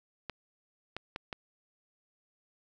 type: clicks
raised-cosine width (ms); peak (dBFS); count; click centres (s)
0.3; -21; 4; 0.297 / 0.966 / 1.161 / 1.328
effects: none